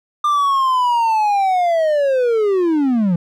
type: linear sweep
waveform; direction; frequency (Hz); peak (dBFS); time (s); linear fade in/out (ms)
triangle; down; 1200 to 164.81; -11; 0.24-3.16; 5
effects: none